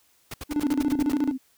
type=noise bursts; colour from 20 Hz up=pink; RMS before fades=-35 dBFS; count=9; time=0.31-1.124 s; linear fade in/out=5 ms; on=30 ms; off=68 ms
type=tone with tremolo; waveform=triangle; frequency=295.1 Hz; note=D4; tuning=8 cents sharp; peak=-18 dBFS; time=0.49-1.34 s; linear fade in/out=50 ms; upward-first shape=square; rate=14 Hz; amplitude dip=80%
type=tone; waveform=sine; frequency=261.6 Hz; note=C4; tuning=in tune; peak=-27 dBFS; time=0.64-1.38 s; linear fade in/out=20 ms
effects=white hiss -63 dBFS RMS until 1.57 s